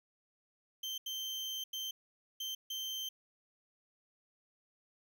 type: tone bursts at uneven times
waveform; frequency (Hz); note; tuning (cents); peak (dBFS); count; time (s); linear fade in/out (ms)
35% pulse; 3121; G7; -8; -36; 5; 0.83-0.98 / 1.06-1.64 / 1.73-1.91 / 2.4-2.55 / 2.7-3.09; 5
effects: none